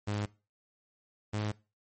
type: tone pair in turn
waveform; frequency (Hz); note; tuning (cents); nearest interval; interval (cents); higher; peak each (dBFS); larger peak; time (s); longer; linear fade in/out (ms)
sawtooth; 103.83 / 105.71; G#2 / G#2; 0 / +31; unison; 31; second; -27; neither; 0.07-0.26 / 1.33-1.52; neither; 10
effects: noise-tail reverb RT60 0.3 s tail -21 dB re dry + MP3 32 kbps